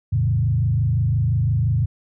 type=tone with frequency modulation; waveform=sine; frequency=115.1 Hz; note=A#2; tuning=22 cents flat; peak=-16 dBFS; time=0.12-1.86 s; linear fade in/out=10 ms; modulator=25.8 Hz; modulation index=1.2; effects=none